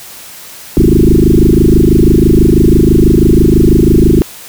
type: tone with frequency modulation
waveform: sine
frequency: 194.2 Hz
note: G3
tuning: 16 cents flat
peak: -3 dBFS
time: 0.77-4.22 s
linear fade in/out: 0 ms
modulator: 26.1 Hz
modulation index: 7.1
effects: white hiss -31 dBFS RMS until 4.48 s